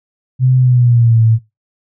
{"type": "tone with pitch glide", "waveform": "sine", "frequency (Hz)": [128.7, 112.69], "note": ["C3", "A2"], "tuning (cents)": [-28, 42], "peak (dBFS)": -7, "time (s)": [0.39, 1.39], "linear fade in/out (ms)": 50, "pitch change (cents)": -230, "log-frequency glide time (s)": [0.57, 1.22], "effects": ["noise-tail reverb RT60 0.2 s tail -17 dB re dry"]}